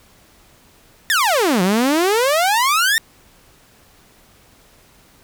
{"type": "exponential two-way sweep", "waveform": "sawtooth", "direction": "down then up", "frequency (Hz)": [1864.7, 174.61, 1864.7], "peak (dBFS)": -10, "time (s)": [1.1, 2.98], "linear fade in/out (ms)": 0, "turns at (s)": 1.62, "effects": ["pink hiss -51 dBFS RMS until 5.23 s"]}